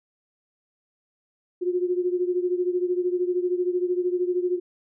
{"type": "beating tone pair", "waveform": "sine", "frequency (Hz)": [356.2, 369.2], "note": ["F4", "F#4"], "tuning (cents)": [34, -4], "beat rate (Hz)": 13, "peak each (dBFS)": [-23, -27], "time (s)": [1.61, 4.6], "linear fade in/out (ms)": 20, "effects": []}